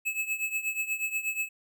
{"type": "tone with tremolo", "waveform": "square", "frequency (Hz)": 2595, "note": "E7", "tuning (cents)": -28, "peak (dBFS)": -26, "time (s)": [0.05, 1.49], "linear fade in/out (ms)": 20, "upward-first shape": "triangle", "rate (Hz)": 8.3, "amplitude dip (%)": 85, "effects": []}